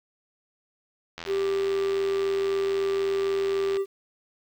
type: click train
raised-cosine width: 0.2 ms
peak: -18 dBFS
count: 218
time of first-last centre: 1.18-3.769 s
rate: 83.8 Hz
type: tone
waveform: triangle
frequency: 392 Hz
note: G4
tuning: in tune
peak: -21 dBFS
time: 1.26-3.86 s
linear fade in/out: 50 ms
effects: low-pass 5000 Hz 12 dB/octave + 9-bit